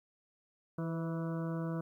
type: harmonic tone with a mistuned harmonic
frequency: 164 Hz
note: E3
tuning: 9 cents flat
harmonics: 1 / 2 / 3 / 4 / 6 / 7 / 8 / 9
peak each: -35 / -41 / -45 / -47 / -51 / -52 / -53 / -54 dBFS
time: 0.78-1.81 s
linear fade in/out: 5 ms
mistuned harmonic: 3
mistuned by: +30 cents
effects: 12-bit